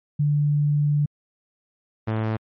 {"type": "tone pair in turn", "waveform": ["sine", "sawtooth"], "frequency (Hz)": [146.83, 110], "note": ["D3", "A2"], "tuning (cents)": [0, 0], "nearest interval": "perfect fourth", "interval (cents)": 500, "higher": "first", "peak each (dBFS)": [-17, -18], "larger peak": "first", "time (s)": [[0.19, 1.06], [2.07, 2.37]], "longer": "first", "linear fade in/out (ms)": 10, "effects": ["low-pass 2000 Hz 12 dB/octave", "MP3 32 kbps"]}